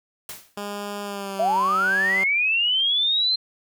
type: noise with exponential decay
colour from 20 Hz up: white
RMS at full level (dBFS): -32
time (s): 0.29-0.59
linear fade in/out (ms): 2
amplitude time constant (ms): 64
type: tone with pitch glide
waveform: 10% pulse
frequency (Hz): 204 to 191.44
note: G#3 to G3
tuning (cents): -31 to -41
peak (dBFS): -21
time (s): 0.57-2.24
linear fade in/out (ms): 5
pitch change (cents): -110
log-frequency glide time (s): 1.03-1.48
type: linear sweep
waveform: sine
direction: up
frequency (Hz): 622.3 to 4148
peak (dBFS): -18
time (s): 1.39-3.36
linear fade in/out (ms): 10
effects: none